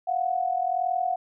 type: tone pair together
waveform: sine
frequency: 695.6 / 737 Hz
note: F5 / F#5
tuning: -7 / -7 cents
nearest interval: minor second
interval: 100 cents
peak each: -27 / -25 dBFS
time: 0.07-1.16 s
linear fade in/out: 10 ms
effects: none